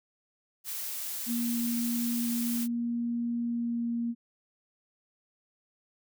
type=noise; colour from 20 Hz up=blue; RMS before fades=-36 dBFS; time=0.64-2.68 s; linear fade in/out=50 ms
type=tone with pitch glide; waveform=sine; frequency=236.3 to 234.7 Hz; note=A#3 to A#3; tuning=+24 to +12 cents; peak=-28 dBFS; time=1.26-4.15 s; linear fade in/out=50 ms; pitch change=-12 cents; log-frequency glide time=3.42-3.86 s
effects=none